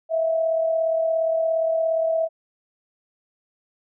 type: tone pair together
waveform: sine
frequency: 649.8 / 687 Hz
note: E5 / F5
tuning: -25 / -29 cents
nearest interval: minor second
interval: 96 cents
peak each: -19 / -30 dBFS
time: 0.09-2.29 s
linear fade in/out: 50 ms
effects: none